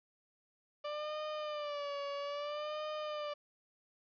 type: tone with vibrato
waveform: 30% pulse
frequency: 588 Hz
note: D5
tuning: 2 cents sharp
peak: -35 dBFS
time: 0.84-3.34 s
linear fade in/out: 10 ms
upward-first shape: sine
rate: 0.61 Hz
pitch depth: 68 cents each way
effects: resampled to 11025 Hz + 11-bit